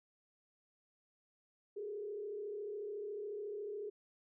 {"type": "tone with frequency modulation", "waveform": "sine", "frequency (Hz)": 415.3, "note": "G#4", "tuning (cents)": 0, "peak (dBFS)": -40, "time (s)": [1.76, 3.9], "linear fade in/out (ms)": 10, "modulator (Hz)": 34, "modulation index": 0.73, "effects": []}